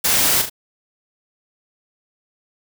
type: noise with echo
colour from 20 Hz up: white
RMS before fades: -17 dBFS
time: 0.04-0.42 s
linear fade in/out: 10 ms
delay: 39 ms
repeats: 2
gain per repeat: -7 dB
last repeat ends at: 0.498 s
effects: none